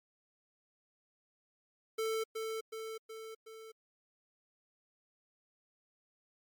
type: tone with echo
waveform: square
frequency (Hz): 443.6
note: A4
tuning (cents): +14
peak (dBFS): -33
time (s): 1.98-2.24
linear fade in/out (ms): 10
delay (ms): 370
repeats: 4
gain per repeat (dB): -4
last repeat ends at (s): 3.72
effects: MP3 96 kbps